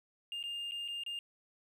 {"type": "tone with dropouts", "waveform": "triangle", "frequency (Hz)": 2812, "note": "F7", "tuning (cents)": 11, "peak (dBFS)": -35, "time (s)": [0.32, 1.19], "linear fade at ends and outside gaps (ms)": 1, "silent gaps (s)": [[0.428, 0.438], [0.711, 0.719], [0.879, 0.884], [1.036, 1.063]], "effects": ["tanh soft clip ceiling -31 dBFS"]}